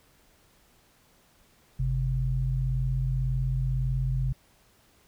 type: tone pair together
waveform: sine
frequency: 49 / 130.81 Hz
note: G1 / C3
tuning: 0 / 0 cents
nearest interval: octave + perfect fourth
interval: 1700 cents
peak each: -28 / -26 dBFS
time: 1.79-4.33 s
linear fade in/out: 10 ms
effects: pink hiss -62 dBFS RMS until 5.07 s